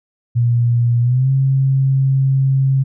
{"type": "tone with pitch glide", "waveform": "sine", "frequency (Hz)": [119.2, 134.57], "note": ["A#2", "C3"], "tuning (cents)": [39, 49], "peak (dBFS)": -11, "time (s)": [0.35, 2.84], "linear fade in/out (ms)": 20, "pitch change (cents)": 210, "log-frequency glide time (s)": [1.01, 1.3], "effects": []}